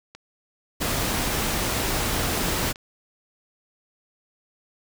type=click train; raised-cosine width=0.2 ms; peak=-24 dBFS; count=4; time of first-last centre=0.15-2.759 s; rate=1.15 Hz
type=noise; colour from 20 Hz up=pink; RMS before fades=-25 dBFS; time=0.8-2.73 s; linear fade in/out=20 ms
effects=none